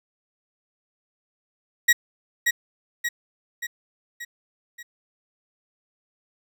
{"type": "tone with echo", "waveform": "40% pulse", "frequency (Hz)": 1906, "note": "A#6", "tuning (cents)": 38, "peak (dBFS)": -12, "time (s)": [1.88, 1.93], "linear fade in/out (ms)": 10, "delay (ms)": 580, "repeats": 5, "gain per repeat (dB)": -5, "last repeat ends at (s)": 4.83, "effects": []}